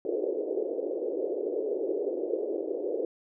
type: band-pass noise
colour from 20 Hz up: white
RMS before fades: -31 dBFS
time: 0.05-3.05 s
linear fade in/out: 2 ms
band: 340 to 510 Hz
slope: 48 dB/octave
effects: none